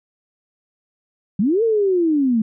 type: linear two-way sweep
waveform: sine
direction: up then down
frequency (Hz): 175.2 to 466.2 to 212.1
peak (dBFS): -14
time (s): 1.39-2.42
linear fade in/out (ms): 5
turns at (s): 1.63
effects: none